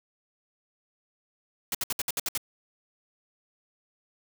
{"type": "noise bursts", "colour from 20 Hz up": "white", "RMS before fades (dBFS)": -29, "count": 8, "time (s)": [1.72, 2.377], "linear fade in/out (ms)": 2, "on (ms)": 27, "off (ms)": 63, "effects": []}